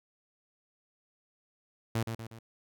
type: tone with echo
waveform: sawtooth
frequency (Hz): 113.7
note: A#2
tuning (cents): -43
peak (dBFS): -24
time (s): 1.95-2.03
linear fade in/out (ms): 5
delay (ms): 120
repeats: 3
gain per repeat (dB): -6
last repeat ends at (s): 2.39
effects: none